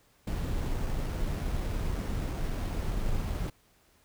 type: noise with sample-and-hold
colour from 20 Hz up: brown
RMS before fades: -31 dBFS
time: 0.27-3.5 s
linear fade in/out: 5 ms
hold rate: 7350 Hz
effects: pink hiss -65 dBFS RMS until 4.04 s